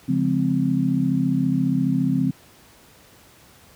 sine chord, Db major seventh, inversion none, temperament just, 138.59 / 173.24 / 207.9 / 259.9 Hz, Db3 / F3 / Ab3 / C4, 0 / -14 / +2 / -11 cents, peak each -25 / -23 / -27 / -21 dBFS, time 0.08-2.31 s, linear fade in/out 10 ms, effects pink hiss -51 dBFS RMS until 3.75 s + high-pass 60 Hz 12 dB/octave

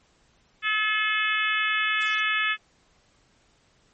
harmonic tone, 430.2 Hz, A4, 39 cents flat, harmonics 3 / 4 / 5 / 6 / 7 / 8, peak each -29 / -26 / -29 / -28 / -33 / -34 dBFS, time 0.62-2.57 s, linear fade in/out 50 ms
blue noise, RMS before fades -37 dBFS, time 2-2.21 s, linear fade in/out 20 ms
effects pink hiss -63 dBFS RMS until 3.93 s + MP3 32 kbps

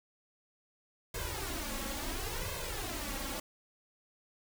pink noise with flanger, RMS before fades -38 dBFS, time 1.14-3.4 s, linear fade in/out 5 ms, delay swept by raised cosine 1.9 to 3.7 ms, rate 0.72 Hz, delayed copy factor +1, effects none

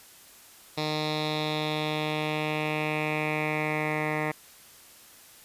10% pulse tone with low-pass filter sweep, 153.2 Hz, D#3, 27 cents flat, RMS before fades -29 dBFS, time 0.77-4.32 s, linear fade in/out 10 ms, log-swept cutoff 4400 to 1900 Hz, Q 3.7, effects white hiss -52 dBFS RMS until 5.44 s + resampled to 32000 Hz

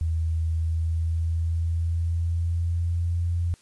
sine tone with pitch glide, 81.1 to 85.92 Hz, E2 to F2, -28 to -28 cents, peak -22 dBFS, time 0.01-3.54 s, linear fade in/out 0 ms, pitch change +100 cents, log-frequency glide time 0.55-3.27 s, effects white hiss -58 dBFS RMS until 3.61 s + resampled to 24000 Hz

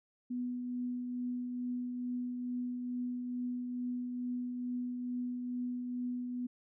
sine tone with tremolo, 246.9 Hz, B3, in tune, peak -33 dBFS, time 0.3-6.47 s, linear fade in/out 10 ms, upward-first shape triangle, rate 2.3 Hz, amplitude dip 35%, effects none

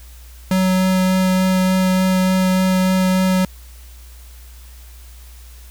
square tone with vibrato, 186.4 Hz, F#3, 13 cents sharp, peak -14 dBFS, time 0.51-3.45 s, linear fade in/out 2 ms, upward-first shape sine, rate 3.4 Hz, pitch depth 8 cents each way, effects added 60 Hz sine -37 dBFS peak until 5.7 s + white hiss -47 dBFS RMS until 5.7 s

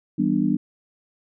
sine chord, E minor seventh, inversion none, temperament just, 164.81 / 197.78 / 247.2 / 296.7 Hz, E3 / G3 / B3 / D4, 0 / +16 / +2 / +18 cents, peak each -27 / -23 / -23 / -23 dBFS, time 0.18-0.57 s, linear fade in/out 10 ms, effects none

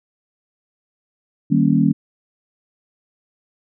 sine chord, Eb dominant seventh, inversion none, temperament equal with one note detuned, 155.56 / 194.53 / 233.1 / 277.2 Hz, Eb3 / G3 / Bb3 / Db4, 0 / -13 / 0 / 0 cents, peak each -18 dBFS, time 1.5-1.93 s, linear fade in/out 20 ms, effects none

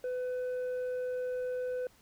sine tone with tanh clipping, 502 Hz, B4, 28 cents sharp, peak -33 dBFS, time 0.04-1.87 s, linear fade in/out 2 ms, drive 4 dB, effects pink hiss -63 dBFS RMS until 2.01 s

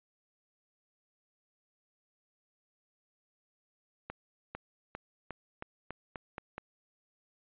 accelerating click train, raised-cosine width 0.5 ms, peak -24 dBFS, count 9, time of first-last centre 4.1-6.58 s, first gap 450 ms, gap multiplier 0.89, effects resampled to 8000 Hz

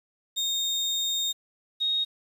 35% pulse / sine tone pair in turn, 3689 / 3740 Hz, A#7 / A#7, -19 / +5 cents, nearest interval unison, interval 24 cents, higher second, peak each -23 dBFS, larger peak neither, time 0.36-1.33 / 1.8-2.05 s, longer first, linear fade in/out 20 ms, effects resampled to 32000 Hz + 9-bit

